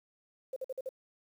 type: tone bursts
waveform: sine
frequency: 523.3 Hz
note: C5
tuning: in tune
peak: -34 dBFS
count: 5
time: 0.53-0.891 s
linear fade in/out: 5 ms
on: 33 ms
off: 49 ms
effects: 10-bit